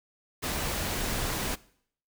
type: noise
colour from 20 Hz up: pink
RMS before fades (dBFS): -31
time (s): 0.42-1.56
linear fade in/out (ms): 20
effects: noise-tail reverb RT60 0.6 s tail -20 dB re dry